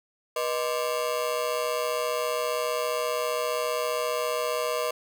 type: ring-modulated tone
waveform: 30% pulse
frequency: 554 Hz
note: C#5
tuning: 1 cent flat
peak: -20 dBFS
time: 0.36-4.91 s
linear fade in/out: 5 ms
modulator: 67.5 Hz
effects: none